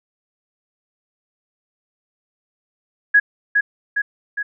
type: tone with echo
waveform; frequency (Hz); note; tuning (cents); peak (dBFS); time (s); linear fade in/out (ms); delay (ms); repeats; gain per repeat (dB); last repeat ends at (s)
sine; 1668; G#6; +7; -8; 3.14-3.2; 10; 410; 3; -4; 4.43
effects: none